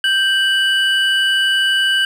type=tone pair together; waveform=triangle; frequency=1568 / 2960 Hz; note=G6 / F#7; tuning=0 / 0 cents; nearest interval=major seventh; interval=1100 cents; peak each=-14 dBFS; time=0.04-2.05 s; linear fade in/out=2 ms; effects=none